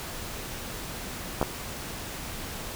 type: clicks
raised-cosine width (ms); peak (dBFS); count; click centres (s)
1; -10; 2; 1.414 / 1.428
effects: pink hiss -37 dBFS RMS until 2.75 s